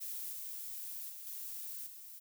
violet noise with level steps, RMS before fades -42 / -44 / -48 / -44 / -51 dBFS, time 0-2.2 s, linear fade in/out 20 ms, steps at 0.32 / 1.09 / 1.26 / 1.86 s, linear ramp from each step 10 ms, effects none

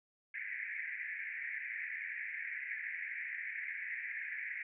pink band-pass noise, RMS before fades -42 dBFS, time 0.34-4.63 s, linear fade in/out 2 ms, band 1700 to 2300 Hz, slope 96 dB/octave, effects none

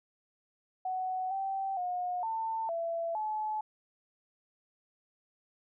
sine tone with pitch steps, 745 / 776 / 720 / 895 / 670 / 859 Hz, F#5 / G5 / F#5 / A5 / E5 / A5, +12 / -18 / -47 / +29 / +28 / -42 cents, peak -31 dBFS, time 0.85-3.61 s, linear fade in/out 5 ms, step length 460 ms, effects none

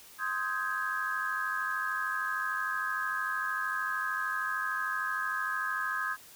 sine chord, Ab major seventh, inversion first, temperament equal with one note detuned, 1046.5 / 1256.8 / 1568 / 1661.2 Hz, C6 / Eb6 / G6 / Ab6, 0 / +17 / 0 / 0 cents, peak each -38 / -35 / -36 / -34 dBFS, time 0.18-6.17 s, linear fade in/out 50 ms, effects white hiss -53 dBFS RMS until 6.35 s

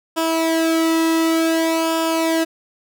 sawtooth tone with flanger, 325.9 Hz, E4, 20 cents flat, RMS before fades -18 dBFS, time 0.16-2.45 s, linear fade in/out 20 ms, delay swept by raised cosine 0.48 to 1.33 ms, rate 0.55 Hz, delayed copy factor -0.7, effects none

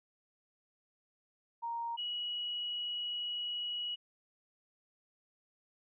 sine tone pair in turn, 932.3 / 2917 Hz, A#5 / F#7, 0 / -25 cents, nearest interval octave + minor sixth, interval 1975 cents, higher second, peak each -35 / -35 dBFS, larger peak neither, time 1.62-1.97 / 1.97-3.96 s, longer second, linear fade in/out 20 ms, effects none

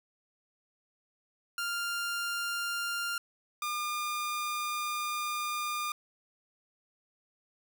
sawtooth tone pair in turn, 1396.9 / 1207.5 Hz, F6 / D6, 0 / +48 cents, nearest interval minor third, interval 252 cents, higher first, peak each -28 / -28 dBFS, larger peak neither, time 1.58-3.18 / 3.62-5.92 s, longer second, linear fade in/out 2 ms, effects none

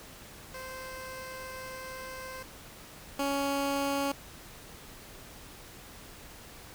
15% pulse tone pair in turn, 520 / 278.9 Hz, C5 / C#4, -11 / +11 cents, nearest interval major seventh, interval 1078 cents, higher first, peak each -34 / -22 dBFS, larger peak second, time 0.54-2.43 / 3.19-4.12 s, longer first, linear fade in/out 5 ms, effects pink hiss -49 dBFS RMS until 6.74 s

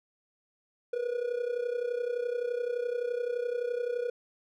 triangle tone with amplitude modulation, 484 Hz, B4, 35 cents flat, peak -24 dBFS, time 0.93-4.1 s, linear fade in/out 5 ms, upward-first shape sine, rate 31.7 Hz, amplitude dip 75%, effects none

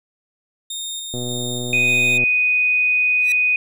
25% pulse tone with tremolo, 3672 Hz, A#7, 27 cents flat, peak -22 dBFS, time 0.7-2.18 s, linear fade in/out 5 ms, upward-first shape square, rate 1.7 Hz, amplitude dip 25%
click train, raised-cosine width 2 ms, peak -16 dBFS, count 136, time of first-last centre 1.14-2.238 s, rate 123 Hz
sine tone, 2489 Hz, D#7, in tune, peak -14 dBFS, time 1.73-3.56 s, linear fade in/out 2 ms
10% pulse tone with exponential growth, 1954 Hz, B6, 19 cents flat, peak -17 dBFS, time 3.19-3.32 s, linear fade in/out 0 ms, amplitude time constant 28 ms
effects none

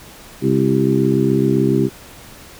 harmonic tone with a mistuned harmonic, 67.2 Hz, C2, 47 cents sharp, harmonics 2 / 3 / 4 / 5 / 6, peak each -19 / -19 / -19 / -19 / -19 dBFS, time 0.41-1.9 s, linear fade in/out 50 ms, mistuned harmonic 6, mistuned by -48 cents, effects pink hiss -40 dBFS RMS until 2.59 s

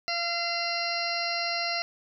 harmonic tone with a mistuned harmonic, 686 Hz, F5, 31 cents flat, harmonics 1 / 2 / 3 / 4 / 6 / 7 / 8, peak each -33 / -37 / -34 / -36 / -33 / -35 / -38 dBFS, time 0.08-1.82 s, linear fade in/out 0 ms, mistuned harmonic 6, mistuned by +29 cents, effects none

